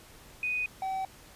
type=tone pair in turn; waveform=sine / triangle; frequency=2489 / 764.8 Hz; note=D#7 / G5; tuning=0 / -43 cents; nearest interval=octave + minor sixth; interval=2043 cents; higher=first; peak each=-28 dBFS; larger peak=neither; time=0.43-0.66 / 0.82-1.05 s; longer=neither; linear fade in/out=2 ms; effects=pink hiss -53 dBFS RMS until 1.35 s + resampled to 32000 Hz